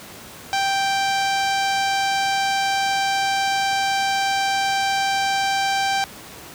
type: tone with low-pass filter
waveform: sawtooth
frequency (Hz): 784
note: G5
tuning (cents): 0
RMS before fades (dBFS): -21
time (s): 0.53-6.04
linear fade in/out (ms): 0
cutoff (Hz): 5900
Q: 1.3
effects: pink hiss -39 dBFS RMS until 6.54 s + high-pass 100 Hz 12 dB/octave